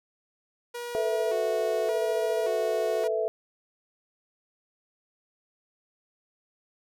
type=tone with vibrato; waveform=sawtooth; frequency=420 Hz; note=G#4; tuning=19 cents sharp; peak=-30 dBFS; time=0.74-3.08 s; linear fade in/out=10 ms; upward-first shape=square; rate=0.87 Hz; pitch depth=230 cents each way
type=chord; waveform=sine; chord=A suspended second; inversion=none; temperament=equal; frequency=440 / 493.9 / 659.3 Hz; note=A4 / B4 / E5; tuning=0 / 0 / 0 cents; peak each=-28 / -32 / -28 dBFS; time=0.95-3.28 s; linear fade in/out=0 ms
effects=none

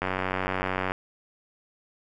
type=click train; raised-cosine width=0.5 ms; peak=-12 dBFS; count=85; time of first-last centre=0.02-0.919 s; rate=93.4 Hz; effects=none

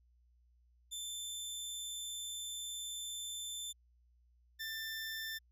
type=tone pair in turn; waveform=20% pulse; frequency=3541 / 1779.7 Hz; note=A7 / A6; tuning=+10 / +19 cents; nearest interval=octave; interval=1191 cents; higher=first; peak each=-35 / -35 dBFS; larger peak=neither; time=0.91-3.73 / 4.59-5.39 s; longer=first; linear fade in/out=20 ms; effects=added 60 Hz sine -66 dBFS peak until 5.51 s

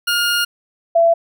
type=tone pair in turn; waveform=20% pulse / sine; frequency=1419 / 671.2 Hz; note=F6 / E5; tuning=+27 / +31 cents; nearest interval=octave + minor second; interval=1296 cents; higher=first; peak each=-10 / -9 dBFS; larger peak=second; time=0.07-0.45 / 0.95-1.14 s; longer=first; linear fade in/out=10 ms; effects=none

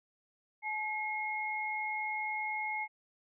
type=tone pair together; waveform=sine; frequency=856 / 2155 Hz; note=A5 / C#7; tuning=-48 / -49 cents; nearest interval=octave + major third; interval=1599 cents; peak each=-37 / -35 dBFS; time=0.62-2.88 s; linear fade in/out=50 ms; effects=none

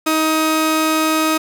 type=tone pair together; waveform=sawtooth; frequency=315.2 / 630.4 Hz; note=D#4 / D#5; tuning=+23 / +23 cents; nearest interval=octave; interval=1200 cents; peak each=-12 dBFS; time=0.06-1.38 s; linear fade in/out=10 ms; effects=none

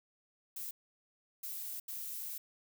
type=noise bursts at uneven times; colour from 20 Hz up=violet; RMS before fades=-42 dBFS; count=3; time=0.56-0.71 / 1.43-1.8 / 1.88-2.38 s; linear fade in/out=5 ms; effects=none

